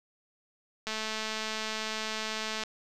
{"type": "click train", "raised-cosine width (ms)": 0.2, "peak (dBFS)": -17, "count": 386, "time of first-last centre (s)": [0.87, 2.636], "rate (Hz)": 218, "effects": []}